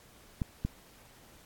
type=clicks; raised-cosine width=5 ms; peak=-18 dBFS; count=2; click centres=0.418 / 0.65 s; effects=pink hiss -58 dBFS RMS until 1.45 s + AAC 64 kbps